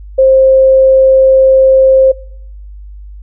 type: tone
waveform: sine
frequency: 529 Hz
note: C5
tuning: 19 cents sharp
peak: -3 dBFS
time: 0.18-2.12 s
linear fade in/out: 10 ms
effects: noise-tail reverb RT60 0.7 s tail -24 dB re dry + added 50 Hz sine -27 dBFS peak until 3.22 s